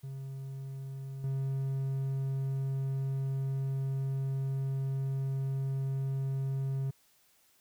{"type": "tone with level steps", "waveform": "triangle", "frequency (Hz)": 135.1, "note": "C#3", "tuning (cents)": -44, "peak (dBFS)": [-36, -28], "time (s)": [0.03, 6.91], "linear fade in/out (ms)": 10, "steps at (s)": 1.24, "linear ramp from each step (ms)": 2, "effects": ["white hiss -67 dBFS RMS until 7.6 s"]}